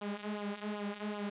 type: tone with flanger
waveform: sawtooth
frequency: 207 Hz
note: G#3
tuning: 5 cents flat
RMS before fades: -39 dBFS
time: 0.01-1.3 s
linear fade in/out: 10 ms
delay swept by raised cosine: 0.45 to 4.95 ms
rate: 2.6 Hz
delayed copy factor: -0.75
effects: resampled to 8000 Hz + 10-bit